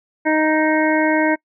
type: harmonic tone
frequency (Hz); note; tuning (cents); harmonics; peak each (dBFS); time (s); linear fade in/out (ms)
311.1; D#4; 0; 1 / 2 / 3 / 5 / 6 / 7; -17 / -20 / -22 / -24 / -25 / -25; 0.25-1.36; 20
effects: noise-tail reverb RT60 0.1 s tail -26 dB re dry